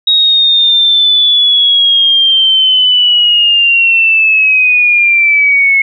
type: linear sweep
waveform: sine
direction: down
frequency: 3790 to 2176 Hz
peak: -5 dBFS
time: 0.07-5.82 s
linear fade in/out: 5 ms
effects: none